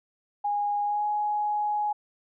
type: tone with pitch glide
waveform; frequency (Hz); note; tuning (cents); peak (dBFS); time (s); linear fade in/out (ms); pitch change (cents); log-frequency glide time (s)
sine; 822 to 836.4; G#5 to G#5; -18 to +12; -24; 0.44-1.93; 10; +30; 0.83-1.05
effects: none